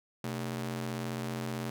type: ring-modulated tone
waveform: sawtooth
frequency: 173.7 Hz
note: F3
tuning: 9 cents flat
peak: -27 dBFS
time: 0.24-1.7 s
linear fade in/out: 0 ms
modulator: 47.6 Hz
effects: none